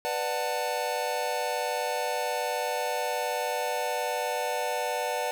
square chord, B minor seventh, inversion none, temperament just, 493.9 / 592.7 / 740.8 / 889 Hz, B4 / D5 / F#5 / A5, 0 / +16 / +2 / +18 cents, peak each -34 dBFS, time 0.05-5.31 s, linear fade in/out 0 ms, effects none

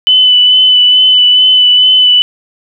sine tone with vibrato, 3002 Hz, F#7, 24 cents sharp, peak -3 dBFS, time 0.07-2.22 s, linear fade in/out 0 ms, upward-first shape sine, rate 2.3 Hz, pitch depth 17 cents each way, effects none

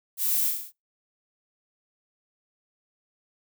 violet noise with echo, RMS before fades -27 dBFS, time 0.17-0.52 s, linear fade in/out 50 ms, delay 34 ms, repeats 6, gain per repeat -3 dB, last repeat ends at 0.724 s, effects noise-tail reverb RT60 0.2 s tail -24 dB re dry

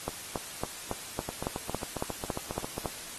two click trains, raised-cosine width 1 ms, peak -20 / -17 dBFS, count 12 / 11, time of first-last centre 1.29-2.781 / 0.08-2.858 s, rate 7.38 / 3.6 Hz, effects white hiss -42 dBFS RMS until 3.18 s + AAC 32 kbps

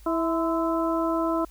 harmonic tone with a mistuned harmonic, 328.2 Hz, E4, 8 cents flat, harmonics 1 / 2 / 3 / 4, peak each -25 / -28 / -30 / -31 dBFS, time 0.06-1.45 s, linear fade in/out 5 ms, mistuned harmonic 3, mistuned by +62 cents, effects added 50 Hz sine -46 dBFS peak until 1.5 s + white hiss -57 dBFS RMS until 1.5 s

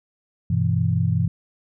sine chord, E minor, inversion first, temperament equal, 98 / 123.47 / 164.81 Hz, G2 / B2 / E3, 0 / 0 / 0 cents, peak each -22 dBFS, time 0.5-1.28 s, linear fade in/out 5 ms, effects none

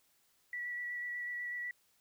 sine tone with vibrato, 1946 Hz, B6, 26 cents flat, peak -37 dBFS, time 0.53-1.71 s, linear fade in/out 2 ms, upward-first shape square, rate 8.1 Hz, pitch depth 11 cents each way, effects white hiss -72 dBFS RMS until 2 s

